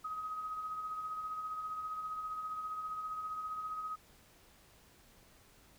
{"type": "tone with tremolo", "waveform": "sine", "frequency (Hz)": 1262, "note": "D#6", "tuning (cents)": 24, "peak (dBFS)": -36, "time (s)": [0.04, 3.96], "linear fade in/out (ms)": 10, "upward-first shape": "sine", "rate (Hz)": 15, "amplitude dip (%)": 40, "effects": ["pink hiss -63 dBFS RMS until 5.78 s"]}